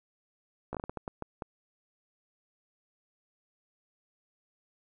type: slowing click train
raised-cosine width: 1 ms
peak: -22 dBFS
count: 10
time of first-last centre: 0.73-1.422 s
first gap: 16 ms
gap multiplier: 1.37
effects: none